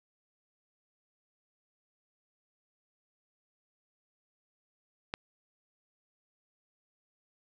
click, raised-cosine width 0.3 ms, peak -17 dBFS, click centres 5.139 s, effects none

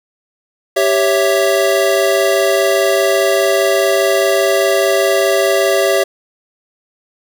square chord, C# diminished, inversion second, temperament equal, 392 / 554.4 / 659.3 Hz, G4 / C#5 / E5, 0 / 0 / 0 cents, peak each -16 dBFS, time 0.76-6.04 s, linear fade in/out 10 ms, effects none

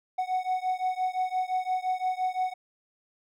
triangle beating tone pair, 739 / 744.8 Hz, F#5 / F#5, -2 / +11 cents, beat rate 5.8 Hz, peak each -27 / -28 dBFS, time 0.18-2.54 s, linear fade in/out 10 ms, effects none

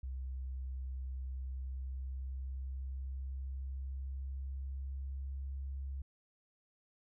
sine tone with pitch glide, 65 to 67.8 Hz, C2 to C#2, -11 to -38 cents, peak -38 dBFS, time 0.03-6.02 s, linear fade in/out 5 ms, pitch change +73 cents, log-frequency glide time 1.31-5.51 s, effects none

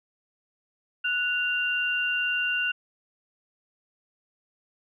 sine tone pair together, 1473 / 2781 Hz, F#6 / F7, -8 / -8 cents, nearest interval major seventh, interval 1100 cents, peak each -27 / -26 dBFS, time 1.04-2.72 s, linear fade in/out 10 ms, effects none

